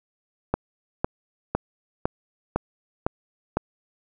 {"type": "click train", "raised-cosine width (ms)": 1, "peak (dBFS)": -7, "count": 7, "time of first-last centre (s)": [0.54, 3.57], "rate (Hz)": 1.98, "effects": []}